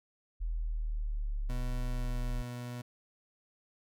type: exponential two-way sweep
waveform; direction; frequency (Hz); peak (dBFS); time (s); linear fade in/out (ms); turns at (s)
sine; down then up; 41.2 to 34.34 to 36.29; -31; 0.4-2.43; 20; 1.71
type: tone with pitch glide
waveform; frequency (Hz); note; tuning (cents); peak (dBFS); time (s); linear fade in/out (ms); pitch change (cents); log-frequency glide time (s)
30% pulse; 123.47 to 122.12; B2 to B2; 0 to -19; -36; 1.49-2.82; 10; -19; 1.87-2.49
effects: none